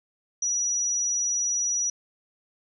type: tone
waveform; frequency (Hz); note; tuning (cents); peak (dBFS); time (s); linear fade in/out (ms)
sine; 5840; F#8; -24; -23; 0.42-1.9; 5
effects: none